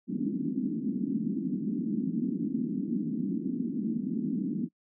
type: band-pass noise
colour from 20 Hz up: white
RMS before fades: -31 dBFS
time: 0.07-4.69 s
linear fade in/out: 50 ms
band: 180 to 290 Hz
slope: 48 dB/octave
effects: noise-tail reverb RT60 0.1 s tail -26 dB re dry